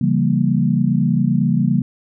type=chord; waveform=sine; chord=C# diminished seventh; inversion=none; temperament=equal with one note detuned; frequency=138.59 / 168.47 / 196 / 233.1 Hz; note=C#3 / E3 / G3 / Bb3; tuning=0 / +38 / 0 / 0 cents; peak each=-19 dBFS; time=0.01-1.82 s; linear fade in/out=5 ms; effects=none